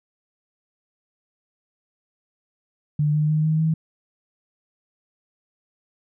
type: tone with pitch steps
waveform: sine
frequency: 149.2 / 151.72 / 154.28 / 156.89 / 159.54 Hz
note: D3 / D#3 / D#3 / D#3 / D#3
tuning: +28 / -43 / -14 / +15 / +44 cents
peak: -17 dBFS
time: 2.99-3.74 s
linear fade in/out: 5 ms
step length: 150 ms
effects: none